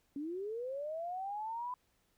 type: linear sweep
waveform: sine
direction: up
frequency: 273.5 to 1008 Hz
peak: -37 dBFS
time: 0.16-1.74 s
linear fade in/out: 2 ms
effects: pink hiss -75 dBFS RMS until 2.17 s